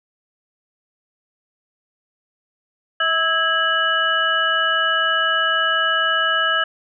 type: tone cluster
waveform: sine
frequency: 643 / 1302 / 1646 / 2952 Hz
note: E5 / E6 / G#6 / F#7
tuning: -43 / -22 / -16 / -5 cents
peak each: -27 / -21 / -19 / -22 dBFS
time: 3-6.64 s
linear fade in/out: 5 ms
effects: none